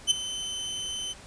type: tone with ADSR envelope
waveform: sawtooth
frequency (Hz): 3054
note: G7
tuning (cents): -46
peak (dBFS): -13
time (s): 0.07-1.14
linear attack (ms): 38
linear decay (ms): 12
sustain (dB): -15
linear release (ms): 26
effects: pink hiss -48 dBFS RMS until 1.26 s + resampled to 22050 Hz